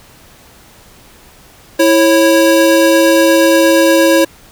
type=tone pair together; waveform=square; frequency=329.9 / 547 Hz; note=E4 / C#5; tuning=+1 / -23 cents; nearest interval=major sixth; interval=876 cents; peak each=-10 dBFS; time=1.79-4.25 s; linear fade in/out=10 ms; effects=pink hiss -42 dBFS RMS until 4.51 s